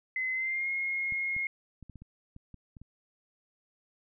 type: tone with pitch glide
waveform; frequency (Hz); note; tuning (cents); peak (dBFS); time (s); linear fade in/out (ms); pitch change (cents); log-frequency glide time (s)
sine; 2043 to 2151; C7 to C7; -42 to +47; -29; 0.16-1.47; 2; +89; 0.33-0.69
type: clicks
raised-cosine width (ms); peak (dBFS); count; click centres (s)
5; -35; 10; 1.123 / 1.365 / 1.827 / 1.897 / 1.957 / 2.02 / 2.364 / 2.543 / 2.768 / 2.816
effects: none